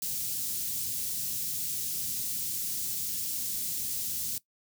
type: band-stop noise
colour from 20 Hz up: white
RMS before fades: -33 dBFS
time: 0.02-4.38 s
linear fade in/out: 2 ms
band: 190 to 5300 Hz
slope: 12 dB/octave
effects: noise-tail reverb RT60 0.1 s tail -19 dB re dry + high-pass 80 Hz 12 dB/octave